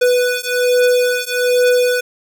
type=beating tone pair; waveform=square; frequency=493.9 / 495.1 Hz; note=B4 / B4; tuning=0 / +4 cents; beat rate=1.2 Hz; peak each=-16 dBFS; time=0.01-2.01 s; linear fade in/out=10 ms; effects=none